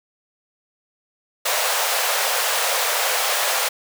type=high-pass noise; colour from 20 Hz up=pink; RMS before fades=-21 dBFS; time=1.45-3.69 s; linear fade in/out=10 ms; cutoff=500 Hz; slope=48 dB/octave; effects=none